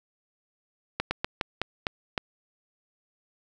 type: slowing click train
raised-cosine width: 0.3 ms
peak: -10 dBFS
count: 7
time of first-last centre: 1-2.178 s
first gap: 110 ms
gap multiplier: 1.23
effects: none